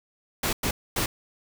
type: noise bursts at uneven times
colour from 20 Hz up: pink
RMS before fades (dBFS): -26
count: 3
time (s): 0.43-0.53 / 0.63-0.71 / 0.96-1.06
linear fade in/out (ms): 5
effects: none